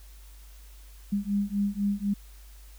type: beating tone pair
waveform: sine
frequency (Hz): 200 / 204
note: G3 / G#3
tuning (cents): +35 / -31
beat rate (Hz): 4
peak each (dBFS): -28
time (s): 1.12-2.14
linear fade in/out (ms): 10
effects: added 50 Hz sine -46 dBFS peak until 2.78 s + white hiss -57 dBFS RMS until 2.78 s